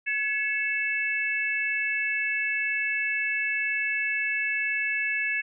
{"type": "tone cluster", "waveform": "sine", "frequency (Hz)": [1697, 2200, 2638], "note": ["G#6", "C#7", "E7"], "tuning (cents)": [37, -14, 1], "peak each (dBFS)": -29, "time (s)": [0.06, 5.42], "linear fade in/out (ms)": 20, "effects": []}